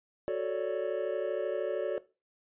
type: chord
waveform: triangle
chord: D major seventh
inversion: first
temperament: equal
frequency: 370 / 440 / 554.4 / 587.3 Hz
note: F#4 / A4 / C#5 / D5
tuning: 0 / 0 / 0 / 0 cents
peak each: -33 dBFS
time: 0.28-1.98 s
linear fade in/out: 0 ms
effects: noise-tail reverb RT60 0.3 s tail -18 dB re dry + resampled to 8000 Hz